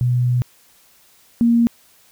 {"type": "tone pair in turn", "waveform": "sine", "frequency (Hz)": [123.47, 234.2], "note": ["B2", "A#3"], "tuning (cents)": [0, 8], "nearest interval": "major seventh", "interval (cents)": 1108, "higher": "second", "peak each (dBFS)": [-14, -11], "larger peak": "second", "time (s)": [[0.01, 0.42], [1.41, 1.67]], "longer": "first", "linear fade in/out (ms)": 0, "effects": ["white hiss -53 dBFS RMS until 2.11 s"]}